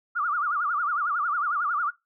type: tone with vibrato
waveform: sine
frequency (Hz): 1285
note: E6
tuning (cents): -45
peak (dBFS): -23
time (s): 0.15-1.91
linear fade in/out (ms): 20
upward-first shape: sine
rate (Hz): 11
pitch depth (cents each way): 200
effects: noise-tail reverb RT60 0.2 s tail -21 dB re dry